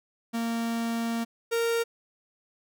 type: tone pair in turn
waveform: 45% pulse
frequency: 230.8 / 463.2 Hz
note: A#3 / A#4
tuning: -17 / -11 cents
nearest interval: octave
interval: 1206 cents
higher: second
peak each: -27 / -24 dBFS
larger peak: second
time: 0.33-1.25 / 1.51-1.84 s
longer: first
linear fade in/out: 20 ms
effects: none